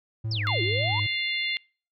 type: tone with vibrato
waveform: triangle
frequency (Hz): 107.2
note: A2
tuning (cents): -45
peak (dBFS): -25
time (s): 0.24-1.07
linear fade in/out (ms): 10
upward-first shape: square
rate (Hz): 3.7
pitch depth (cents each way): 56
type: exponential two-way sweep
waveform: sine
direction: down then up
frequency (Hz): 5588 to 329.6 to 1026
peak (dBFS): -29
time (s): 0.31-1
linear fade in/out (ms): 5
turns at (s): 0.62
type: harmonic tone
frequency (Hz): 698.5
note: F5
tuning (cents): 0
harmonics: 3 / 4 / 5 / 6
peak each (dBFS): -28 / -33 / -32 / -35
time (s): 0.47-1.57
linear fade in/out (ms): 0
effects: noise-tail reverb RT60 0.4 s tail -26 dB re dry